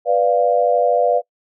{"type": "chord", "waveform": "sine", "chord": "B diminished", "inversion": "none", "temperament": "equal", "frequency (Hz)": [493.9, 587.3, 698.5], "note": ["B4", "D5", "F5"], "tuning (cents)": [0, 0, 0], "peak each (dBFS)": -17, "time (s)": [0.05, 1.22], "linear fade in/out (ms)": 50, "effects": ["noise-tail reverb RT60 0.1 s tail -24 dB re dry"]}